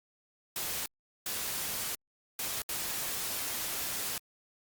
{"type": "noise bursts at uneven times", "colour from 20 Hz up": "white", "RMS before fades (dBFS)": -35, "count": 4, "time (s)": [[0.56, 0.86], [1.26, 1.95], [2.39, 2.62], [2.69, 4.18]], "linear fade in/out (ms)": 2, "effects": ["Opus 48 kbps"]}